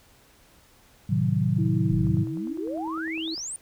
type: chord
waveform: sine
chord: A diminished seventh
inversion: none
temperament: equal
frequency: 110 / 130.81 / 155.56 / 185 Hz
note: A2 / C3 / Eb3 / Gb3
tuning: 0 / 0 / 0 / 0 cents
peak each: -26 dBFS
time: 1.09-2.24 s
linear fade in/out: 10 ms
type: tone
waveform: sine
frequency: 322.3 Hz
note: E4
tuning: 39 cents flat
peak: -30 dBFS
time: 1.58-3.35 s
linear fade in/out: 10 ms
type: exponential sweep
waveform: sine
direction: up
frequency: 36.71 to 9397 Hz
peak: -31 dBFS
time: 1.91-3.56 s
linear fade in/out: 0 ms
type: click train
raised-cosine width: 1 ms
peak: -34 dBFS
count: 14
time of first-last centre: 2.07-3.379 s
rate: 9.93 Hz
effects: pink hiss -57 dBFS RMS until 3.61 s